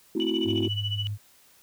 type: chord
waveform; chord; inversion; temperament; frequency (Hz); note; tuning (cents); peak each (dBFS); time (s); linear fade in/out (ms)
sine; F# half-diminished seventh; first; equal with one note detuned; 220 / 261.6 / 329.6 / 371.5; A3 / C4 / E4 / F#4; 0 / 0 / 0 / +7; -32 / -31 / -26 / -29; 0.15-0.68; 5
type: tone with tremolo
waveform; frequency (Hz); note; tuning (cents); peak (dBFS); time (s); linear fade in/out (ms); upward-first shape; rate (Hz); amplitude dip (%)
sine; 2960; F#7; 0; -26; 0.2-1.07; 0; sine; 14; 85
type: tone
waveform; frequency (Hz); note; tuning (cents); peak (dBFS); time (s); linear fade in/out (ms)
sine; 103.6; G#2; -4; -28; 0.44-1.18; 50
effects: tanh soft clip ceiling -16 dBFS + white hiss -58 dBFS RMS until 1.62 s